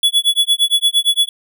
square tone with tremolo, 3400 Hz, G#7, 40 cents sharp, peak -9 dBFS, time 0.03-1.29 s, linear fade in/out 2 ms, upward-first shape sine, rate 8.7 Hz, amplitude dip 100%, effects none

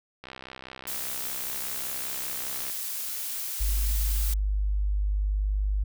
click train, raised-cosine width 0.3 ms, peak -24 dBFS, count 161, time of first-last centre 0.24-2.698 s, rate 65.1 Hz
blue noise, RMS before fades -33 dBFS, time 0.87-4.34 s, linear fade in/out 5 ms
sine tone, 50.4 Hz, G1, 49 cents sharp, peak -23 dBFS, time 3.6-5.84 s, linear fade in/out 10 ms
effects none

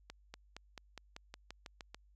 accelerating click train, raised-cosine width 0.2 ms, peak -29 dBFS, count 11, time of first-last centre 0.1-1.946 s, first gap 240 ms, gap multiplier 0.94, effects added 50 Hz sine -63 dBFS peak until 2.15 s

